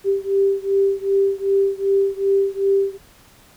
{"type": "beating tone pair", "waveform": "sine", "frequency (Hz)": [392, 394.6], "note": ["G4", "G4"], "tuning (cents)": [0, 11], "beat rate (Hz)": 2.6, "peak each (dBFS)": [-18, -19], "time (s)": [0.04, 2.98], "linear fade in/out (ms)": 50, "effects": ["pink hiss -50 dBFS RMS until 3.56 s"]}